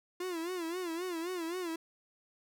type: tone with vibrato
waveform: 45% pulse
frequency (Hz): 346.9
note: F4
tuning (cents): -12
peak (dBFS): -35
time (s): 0.2-1.76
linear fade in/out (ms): 5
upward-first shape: sine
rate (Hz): 3.8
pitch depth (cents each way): 120
effects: none